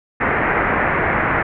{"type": "low-pass noise", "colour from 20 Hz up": "white", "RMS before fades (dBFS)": -18, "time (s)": [0.2, 1.43], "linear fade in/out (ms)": 10, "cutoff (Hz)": 2100, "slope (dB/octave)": 48, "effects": []}